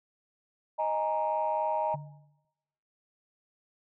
sine chord, D# suspended fourth, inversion none, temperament just, 622.3 / 829.7 / 933.4 Hz, D#5 / G#5 / A#5, 0 / -2 / +2 cents, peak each -30 / -32 / -29 dBFS, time 0.78-1.96 s, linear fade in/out 20 ms
sine tone with exponential decay, 146.5 Hz, D3, 4 cents flat, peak -34 dBFS, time 1.94-2.45 s, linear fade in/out 2 ms, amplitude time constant 110 ms
effects noise-tail reverb RT60 1.0 s tail -22 dB re dry + tanh soft clip ceiling -19 dBFS

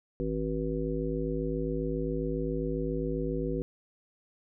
harmonic tone, 53.7 Hz, A1, 41 cents flat, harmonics 1 / 3 / 5 / 7 / 9, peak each -35 / -35 / -35 / -35 / -35 dBFS, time 0.2-3.62 s, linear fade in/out 0 ms, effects none

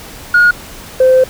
sine tone pair in turn, 1439 / 516.8 Hz, F#6 / C5, -49 / -21 cents, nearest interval octave + tritone, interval 1772 cents, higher first, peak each -3 dBFS, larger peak neither, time 0.34-0.51 / 1-1.24 s, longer second, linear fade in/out 5 ms, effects tanh soft clip ceiling -2 dBFS + pink hiss -32 dBFS RMS until 1.29 s

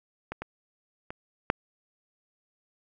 clicks, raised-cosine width 0.5 ms, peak -19 / -20 / -22 / -6 dBFS, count 4, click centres 0.32 / 0.42 / 1.105 / 1.501 s, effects none

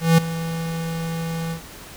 square tone with ADSR envelope, 164.81 Hz, E3, in tune, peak -10 dBFS, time 0-1.61 s, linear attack 180 ms, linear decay 7 ms, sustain -15 dB, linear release 96 ms, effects pink hiss -40 dBFS RMS until 1.96 s

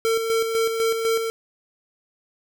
square tone with tremolo, 452.1 Hz, A4, 47 cents sharp, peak -19 dBFS, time 0.05-1.3 s, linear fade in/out 0 ms, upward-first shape square, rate 4 Hz, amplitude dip 45%, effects none

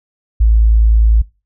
sine tone, 55 Hz, A1, in tune, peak -6 dBFS, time 0.4-1.22 s, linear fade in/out 10 ms, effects noise-tail reverb RT60 0.3 s tail -22 dB re dry

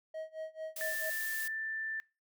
triangle tone with tremolo, 634 Hz, D#5, 32 cents sharp, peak -35 dBFS, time 0.14-1.1 s, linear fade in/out 5 ms, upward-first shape sine, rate 4.5 Hz, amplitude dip 95%
blue noise, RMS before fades -41 dBFS, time 0.76-1.48 s, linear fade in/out 5 ms
sine tone, 1772 Hz, A6, 12 cents sharp, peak -35 dBFS, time 0.81-2 s, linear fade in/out 0 ms
effects noise-tail reverb RT60 0.3 s tail -23 dB re dry

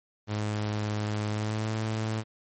sawtooth tone with pitch glide, 105.7 to 109.87 Hz, G#2 to A2, +31 to -2 cents, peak -24 dBFS, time 0.27-2.24 s, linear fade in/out 50 ms, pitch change +67 cents, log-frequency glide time 1.29-1.72 s, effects MP3 32 kbps

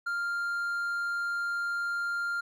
triangle tone, 1396.9 Hz, F6, in tune, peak -27 dBFS, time 0.06-2.41 s, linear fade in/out 10 ms, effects none

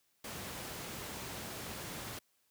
pink noise, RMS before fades -43 dBFS, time 0.24-2.19 s, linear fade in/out 5 ms, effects white hiss -75 dBFS RMS until 2.5 s + high-pass 80 Hz 12 dB/octave

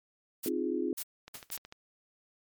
blue noise bursts, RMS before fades -37 dBFS, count 3, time 0.43-1.573 s, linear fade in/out 10 ms, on 61 ms, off 480 ms
sine chord, F minor seventh, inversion second, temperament equal, 261.6 / 311.1 / 349.2 / 415.3 Hz, C4 / Eb4 / F4 / Ab4, 0 / 0 / 0 / 0 cents, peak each -35 / -35 / -33 / -36 dBFS, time 0.46-0.93 s, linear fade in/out 2 ms
click train, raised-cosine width 0.2 ms, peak -28 dBFS, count 7, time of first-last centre 1.28-1.724 s, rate 13.5 Hz
white noise with exponential decay, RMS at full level -40 dBFS, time 1.34-1.51 s, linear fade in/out 5 ms, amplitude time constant 36 ms
effects MP3 96 kbps

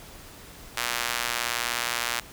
sawtooth tone with high-pass filter, 119.5 Hz, A#2, 43 cents sharp, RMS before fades -29 dBFS, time 0.77-2.2 s, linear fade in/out 5 ms, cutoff 1400 Hz, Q 0.73, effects pink hiss -46 dBFS RMS until 2.32 s

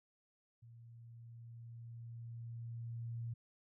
sine tone with level ramp, 116.54 Hz, A#2, in tune, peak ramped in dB -55 to -39 dBFS, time 0.62-3.34 s, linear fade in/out 10 ms, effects none

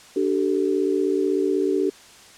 sine chord, D suspended fourth, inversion none, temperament equal with one note detuned, 293.7 / 383.9 / 440 Hz, D4 / G4 / A4, 0 / -36 / 0 cents, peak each -24 / -21 / -26 dBFS, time 0.16-1.9 s, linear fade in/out 5 ms, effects white hiss -47 dBFS RMS until 2.37 s + low-pass 8000 Hz 12 dB/octave

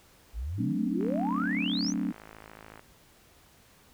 sine exponential sweep, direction up, 49 to 6650 Hz, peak -31 dBFS, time 0.33-1.94 s, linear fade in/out 50 ms
sine chord, D dominant seventh, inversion first, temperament equal with one note detuned, 185 / 220 / 262.5 / 293.7 Hz, F#3 / A3 / C4 / D4, 0 / 0 / +6 / 0 cents, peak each -33 dBFS, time 0.58-2.12 s, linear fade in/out 10 ms
click train, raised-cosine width 0.5 ms, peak -31 dBFS, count 97, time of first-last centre 1.01-2.794 s, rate 53.8 Hz
effects pink hiss -59 dBFS RMS until 3.93 s

